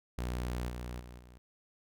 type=tone with level steps; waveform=sawtooth; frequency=60.9 Hz; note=B1; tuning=24 cents flat; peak=-30 / -35 / -43 / -49 dBFS; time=0.18-1.38 s; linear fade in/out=0 ms; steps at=0.68 / 0.99 / 1.18 s; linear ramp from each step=20 ms; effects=none